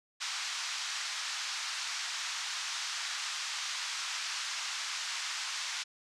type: band-pass noise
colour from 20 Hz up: white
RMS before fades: -37 dBFS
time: 0.2-5.84 s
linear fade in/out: 20 ms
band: 1000 to 6500 Hz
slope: 24 dB/octave
effects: low-pass 10000 Hz 12 dB/octave